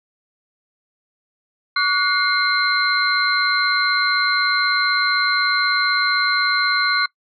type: tone cluster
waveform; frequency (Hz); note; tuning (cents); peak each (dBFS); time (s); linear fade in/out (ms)
sine; 1137 / 1456 / 2121 / 4108; C#6 / F#6 / C7 / C8; +44 / -28 / +23 / -33; -21 / -20 / -23 / -22; 1.76-7.06; 5
effects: noise-tail reverb RT60 0.1 s tail -23 dB re dry